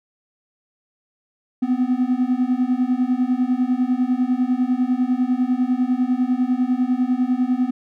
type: beating tone pair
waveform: triangle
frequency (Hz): 246.9 / 256.9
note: B3 / C4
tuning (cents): 0 / -32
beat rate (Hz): 10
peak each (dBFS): -18 / -18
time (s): 1.62-7.71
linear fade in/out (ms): 10
effects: none